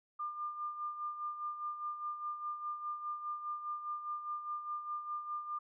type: tone with tremolo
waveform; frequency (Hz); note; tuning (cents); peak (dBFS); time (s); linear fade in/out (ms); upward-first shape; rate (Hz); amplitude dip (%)
sine; 1200; D6; +37; -35; 0.19-5.59; 10; sine; 4.9; 60
effects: none